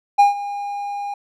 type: tone with ADSR envelope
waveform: triangle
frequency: 811 Hz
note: G#5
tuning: 41 cents flat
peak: -5 dBFS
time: 0.18-1.14 s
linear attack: 17 ms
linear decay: 140 ms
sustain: -17 dB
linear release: 4 ms
effects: none